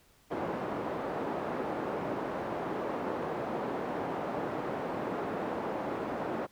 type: band-pass noise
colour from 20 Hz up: pink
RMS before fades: -35 dBFS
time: 0.3-6.47 s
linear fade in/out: 20 ms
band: 280 to 910 Hz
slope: 12 dB/octave
effects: pink hiss -64 dBFS RMS until 6.51 s